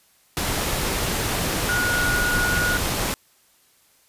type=tone in noise; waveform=sine; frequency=1447 Hz; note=F#6; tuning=39 cents flat; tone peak=-21 dBFS; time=1.69-2.77 s; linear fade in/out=0 ms; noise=pink; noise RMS=-24 dBFS; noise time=0.37-3.14 s; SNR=0 dB; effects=white hiss -59 dBFS RMS until 4.08 s + resampled to 32000 Hz